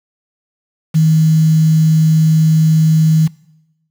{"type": "tone with quantisation", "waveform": "sine", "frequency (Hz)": 158.3, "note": "D#3", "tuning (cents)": 30, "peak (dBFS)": -7, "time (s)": [0.94, 3.28], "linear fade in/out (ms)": 20, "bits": 5, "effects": ["noise-tail reverb RT60 0.9 s tail -22 dB re dry"]}